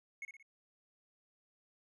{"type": "tone with echo", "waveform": "triangle", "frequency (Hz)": 2184, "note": "C#7", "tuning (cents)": -26, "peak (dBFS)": -39, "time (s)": [0.22, 0.25], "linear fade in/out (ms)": 2, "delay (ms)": 59, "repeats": 3, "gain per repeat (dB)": -6, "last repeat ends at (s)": 0.427, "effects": ["resampled to 24000 Hz"]}